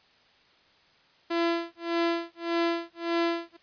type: tone with tremolo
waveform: sawtooth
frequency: 337.7 Hz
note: E4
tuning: 42 cents sharp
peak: -19 dBFS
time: 1.3-3.57 s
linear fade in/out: 10 ms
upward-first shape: sine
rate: 1.7 Hz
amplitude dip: 100%
effects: white hiss -61 dBFS RMS until 3.62 s + resampled to 11025 Hz